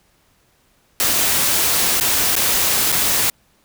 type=noise with dropouts; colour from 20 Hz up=white; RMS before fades=-17 dBFS; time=1-3.3 s; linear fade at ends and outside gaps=1 ms; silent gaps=2-2.009 / 2.354-2.364 / 2.919-2.925 s; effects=pink hiss -59 dBFS RMS until 3.64 s